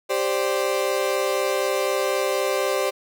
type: chord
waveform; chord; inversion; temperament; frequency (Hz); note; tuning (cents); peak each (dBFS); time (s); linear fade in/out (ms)
35% pulse; G suspended fourth; none; equal; 392 / 523.3 / 587.3; G4 / C5 / D5; 0 / 0 / 0; -24 / -23 / -24; 0.09-2.91; 20
effects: none